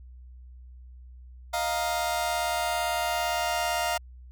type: chord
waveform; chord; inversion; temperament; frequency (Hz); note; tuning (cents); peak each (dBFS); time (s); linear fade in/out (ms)
sawtooth; Eb suspended second; none; just; 622.3 / 700 / 933.4; Eb5 / F5 / Bb5; 0 / +4 / +2; -29 / -24 / -28; 1.53-3.98; 10
effects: added 62 Hz sine -44 dBFS peak until 4.31 s